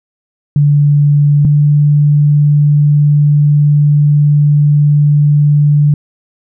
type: tone pair in turn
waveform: sine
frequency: 145.5 / 146.94 Hz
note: D3 / D3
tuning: -16 / +1 cents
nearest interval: unison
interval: 17 cents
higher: second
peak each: -5 dBFS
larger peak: neither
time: 0.56-1.45 / 1.45-5.94 s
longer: second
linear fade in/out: 2 ms
effects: none